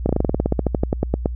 slowing click train, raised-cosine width 2 ms, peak -4 dBFS, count 19, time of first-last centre 0.06-1.258 s, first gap 32 ms, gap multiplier 1.08, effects added 60 Hz sine -24 dBFS peak until 1.35 s

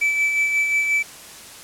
triangle tone with tremolo, 2312 Hz, D7, 28 cents flat, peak -14 dBFS, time 0.01-1.03 s, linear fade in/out 10 ms, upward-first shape sine, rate 5.6 Hz, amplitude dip 40%, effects white hiss -40 dBFS RMS until 1.63 s + low-pass 11000 Hz 12 dB/octave

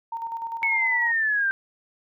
sine tone with tremolo, 917 Hz, A#5, 29 cents flat, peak -27 dBFS, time 0.12-1.12 s, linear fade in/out 5 ms, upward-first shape square, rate 10 Hz, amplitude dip 45%
sine linear sweep, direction down, 2217 to 1557 Hz, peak -20 dBFS, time 0.63-1.51 s, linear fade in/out 0 ms
effects none

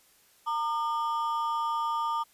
triangle ring-modulated tone, 1063 Hz, C6, 27 cents sharp, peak -22 dBFS, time 0.46-2.24 s, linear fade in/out 20 ms, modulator 145 Hz, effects white hiss -62 dBFS RMS until 2.33 s + resampled to 32000 Hz

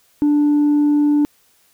triangle tone with tanh clipping, 293.8 Hz, D4, 1 cent sharp, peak -12 dBFS, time 0.22-1.25 s, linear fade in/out 0 ms, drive 6 dB, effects white hiss -57 dBFS RMS until 1.73 s

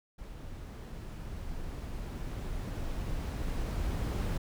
brown noise with level ramp, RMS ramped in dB -44 to -31 dBFS, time 0.18-4.38 s, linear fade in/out 10 ms, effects none

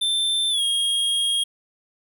square tone with pitch glide, 3556 to 3261 Hz, A7 to G#7, +18 to -32 cents, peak -20 dBFS, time 0.01-1.44 s, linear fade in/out 10 ms, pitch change -150 cents, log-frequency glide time 0.5-0.62 s, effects none

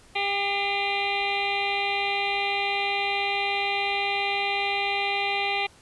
harmonic tone with a mistuned harmonic, 399.7 Hz, G4, 34 cents sharp, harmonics 1 / 2 / 3 / 5 / 6 / 7 / 8 / 9 / 10, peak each -34 / -28 / -39 / -32 / -29 / -34 / -37 / -38 / -37 dBFS, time 0.15-5.67 s, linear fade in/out 10 ms, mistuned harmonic 5, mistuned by +31 cents, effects pink hiss -54 dBFS RMS until 5.81 s + resampled to 24000 Hz

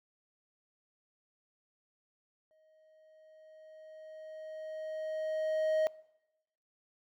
triangle tone with exponential growth, 627 Hz, D#5, 13 cents sharp, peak -24 dBFS, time 2.51-5.87 s, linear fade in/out 0 ms, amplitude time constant 730 ms, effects noise-tail reverb RT60 0.9 s tail -23 dB re dry

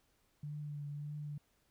sine tone with vibrato, 146.83 Hz, D3, in tune, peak -40 dBFS, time 0.43-1.38 s, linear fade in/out 5 ms, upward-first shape triangle, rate 1.7 Hz, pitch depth 30 cents each way, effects pink hiss -75 dBFS RMS until 1.7 s

